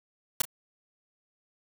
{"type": "noise with echo", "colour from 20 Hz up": "white", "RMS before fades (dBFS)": -23, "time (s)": [0.4, 0.42], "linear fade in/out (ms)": 5, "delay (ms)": 33, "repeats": 1, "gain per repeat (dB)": -15, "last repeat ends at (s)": 0.453, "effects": []}